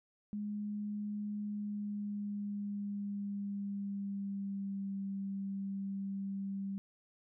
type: tone with pitch glide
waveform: sine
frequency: 207.7 to 196.16 Hz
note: G#3 to G3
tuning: 0 to +1 cents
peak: -36 dBFS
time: 0.33-6.78 s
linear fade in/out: 0 ms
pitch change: -99 cents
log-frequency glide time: 1.42-4.97 s
effects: none